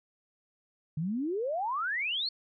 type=exponential sweep; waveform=sine; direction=up; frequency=146.83 to 4458 Hz; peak=-29 dBFS; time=0.97-2.29 s; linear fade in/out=5 ms; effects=none